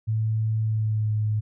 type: tone with pitch glide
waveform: sine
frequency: 110 to 107.12 Hz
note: A2 to A2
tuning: 0 to -46 cents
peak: -21 dBFS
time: 0.07-1.41 s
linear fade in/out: 20 ms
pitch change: -46 cents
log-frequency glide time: 0.62-1.13 s
effects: none